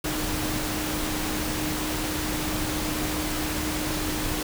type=tone in noise; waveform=sine; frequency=306.5 Hz; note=D#4; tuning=26 cents flat; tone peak=-31 dBFS; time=0.04-4.43 s; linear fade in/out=5 ms; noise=pink; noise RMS=-29 dBFS; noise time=0.04-4.43 s; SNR=-5 dB; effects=none